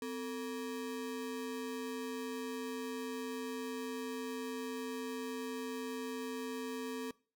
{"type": "ring-modulated tone", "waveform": "square", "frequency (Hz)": 351.8, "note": "F4", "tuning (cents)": 13, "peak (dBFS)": -36, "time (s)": [0.02, 7.11], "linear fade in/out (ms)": 2, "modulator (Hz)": 95.1, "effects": ["noise-tail reverb RT60 0.4 s tail -22 dB re dry"]}